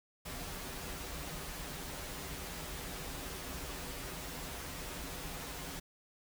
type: noise with comb filter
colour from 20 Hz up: pink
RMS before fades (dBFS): -43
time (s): 0.25-5.8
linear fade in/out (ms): 10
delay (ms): 9.2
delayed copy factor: -0.65
effects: none